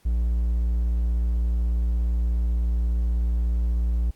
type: tone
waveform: triangle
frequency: 58.27 Hz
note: A#1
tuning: in tune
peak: -18 dBFS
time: 0.05-4.11 s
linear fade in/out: 10 ms
effects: pink hiss -61 dBFS RMS until 4.15 s + AAC 64 kbps